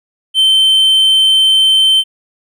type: tone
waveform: triangle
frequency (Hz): 3098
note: G7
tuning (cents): -21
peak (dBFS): -5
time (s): 0.34-2.04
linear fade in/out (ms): 50
effects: none